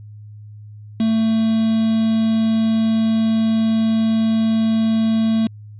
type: tone with quantisation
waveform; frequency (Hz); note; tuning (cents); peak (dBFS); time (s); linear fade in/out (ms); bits
triangle; 222.6; A3; +20; -12; 1-5.47; 2; 5
effects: added 105 Hz sine -35 dBFS peak until 5.79 s + resampled to 8000 Hz